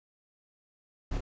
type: noise with echo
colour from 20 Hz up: brown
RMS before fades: -33 dBFS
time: 1.11-1.18 s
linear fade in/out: 5 ms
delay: 27 ms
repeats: 1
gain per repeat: -3 dB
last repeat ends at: 1.207 s
effects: resampled to 16000 Hz